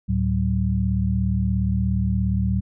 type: tone cluster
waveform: sine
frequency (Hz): 73.8 / 110.8 / 189.4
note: D2 / A2 / F#3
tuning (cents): +9 / +13 / +41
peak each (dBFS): -23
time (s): 0.08-2.61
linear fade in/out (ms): 20
effects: none